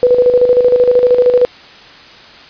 sine tone with tremolo, 493.9 Hz, B4, in tune, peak -4 dBFS, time 0.03-1.45 s, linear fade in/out 0 ms, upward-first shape square, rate 13 Hz, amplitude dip 55%, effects white hiss -37 dBFS RMS until 2.49 s + resampled to 11025 Hz

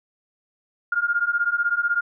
sine beating tone pair, 1404 / 1420 Hz, F6 / F6, +9 / +28 cents, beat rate 16 Hz, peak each -23 / -22 dBFS, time 0.92-2.01 s, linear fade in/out 5 ms, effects none

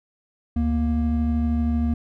triangle tone pair together, 73.96 / 234.8 Hz, D2 / A#3, +13 / +13 cents, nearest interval octave + minor sixth, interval 2000 cents, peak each -20 dBFS, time 0.56-1.94 s, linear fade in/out 5 ms, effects none

